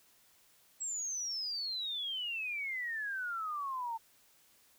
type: exponential sweep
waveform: sine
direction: down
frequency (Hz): 7770 to 890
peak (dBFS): -35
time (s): 0.8-3.98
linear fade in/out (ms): 20
effects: white hiss -66 dBFS RMS until 4.78 s